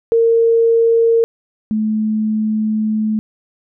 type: tone pair in turn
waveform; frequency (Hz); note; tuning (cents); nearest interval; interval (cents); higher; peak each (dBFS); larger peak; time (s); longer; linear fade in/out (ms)
sine; 459.1 / 216.2; A#4 / A3; -26 / -30; octave + minor second; 1304; first; -9 / -14; first; 0.12-1.24 / 1.71-3.19; second; 0
effects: none